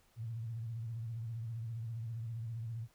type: tone with vibrato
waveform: sine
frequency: 114.4 Hz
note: A#2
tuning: 32 cents flat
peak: -38 dBFS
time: 0.16-2.88 s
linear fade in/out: 50 ms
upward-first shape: sine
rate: 15 Hz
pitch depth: 79 cents each way
effects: pink hiss -70 dBFS RMS until 2.94 s